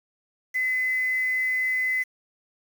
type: tone with quantisation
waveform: sine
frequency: 2026 Hz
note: B6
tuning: 44 cents sharp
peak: -22 dBFS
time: 0.54-2.04 s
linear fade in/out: 20 ms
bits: 7
effects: none